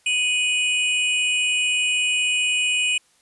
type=tone pair together; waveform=square; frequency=2489 / 2934 Hz; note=D#7 / F#7; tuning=0 / -15 cents; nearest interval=minor third; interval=285 cents; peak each=-21 / -24 dBFS; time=0.06-2.98 s; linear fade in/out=5 ms; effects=white hiss -60 dBFS RMS until 3.21 s + resampled to 24000 Hz